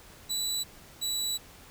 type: tone pair in turn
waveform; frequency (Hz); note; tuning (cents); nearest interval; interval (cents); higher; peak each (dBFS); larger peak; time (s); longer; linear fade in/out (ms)
25% pulse; 3951 / 3934; B7 / B7; 0 / -7; unison; 7; first; -25; neither; 0.29-0.64 / 1.01-1.38; second; 20
effects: pink hiss -52 dBFS RMS until 1.7 s